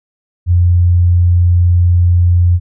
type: tone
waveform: sine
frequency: 87.9 Hz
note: F2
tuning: 12 cents sharp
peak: -6 dBFS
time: 0.46-2.6 s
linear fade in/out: 50 ms
effects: none